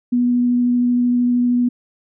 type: tone with vibrato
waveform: sine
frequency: 244.3 Hz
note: B3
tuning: 19 cents flat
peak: -13 dBFS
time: 0.12-1.69 s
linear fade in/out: 10 ms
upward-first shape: triangle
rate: 13 Hz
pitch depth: 10 cents each way
effects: none